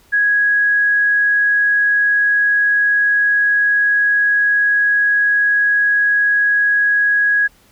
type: tone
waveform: sine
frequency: 1661.2 Hz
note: G#6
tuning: in tune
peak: -11 dBFS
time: 0.12-7.48 s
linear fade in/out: 20 ms
effects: pink hiss -52 dBFS RMS until 7.71 s